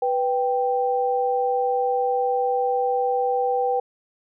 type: tone pair together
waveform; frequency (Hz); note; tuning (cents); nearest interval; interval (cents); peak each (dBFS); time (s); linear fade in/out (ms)
sine; 493.3 / 784; B4 / G5; -2 / 0; minor sixth; 802; -22; 0.02-3.8; 5
effects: none